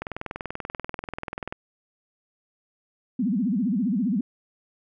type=click train; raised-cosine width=0.5 ms; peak=-16 dBFS; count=32; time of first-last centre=0.02-1.525 s; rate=20.6 Hz
type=tone with vibrato; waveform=sine; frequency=220 Hz; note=A3; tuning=in tune; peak=-21 dBFS; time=3.19-4.21 s; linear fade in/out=5 ms; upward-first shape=sine; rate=15 Hz; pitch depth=300 cents each way
effects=none